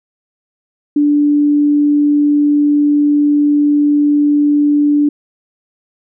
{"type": "tone", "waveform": "sine", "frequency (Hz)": 292.6, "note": "D4", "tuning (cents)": -6, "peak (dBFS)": -8, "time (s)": [0.96, 5.09], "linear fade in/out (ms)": 5, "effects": []}